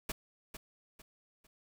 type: noise with echo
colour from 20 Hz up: pink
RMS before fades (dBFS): -37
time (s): 0.09-0.12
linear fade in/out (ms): 5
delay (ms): 450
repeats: 3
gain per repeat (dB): -9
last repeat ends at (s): 1.47
effects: none